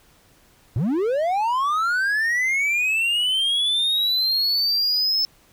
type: linear sweep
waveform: triangle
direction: up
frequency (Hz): 98 to 5274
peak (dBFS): -17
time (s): 0.76-5.25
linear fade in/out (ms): 0
effects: pink hiss -56 dBFS RMS until 5.52 s